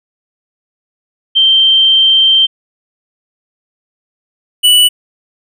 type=tone pair in turn; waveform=sine / square; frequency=3136 / 2960 Hz; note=G7 / F#7; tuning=0 / 0 cents; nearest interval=minor second; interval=100 cents; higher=first; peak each=-5 dBFS; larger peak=neither; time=1.35-2.47 / 4.63-4.89 s; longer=first; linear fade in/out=20 ms; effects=none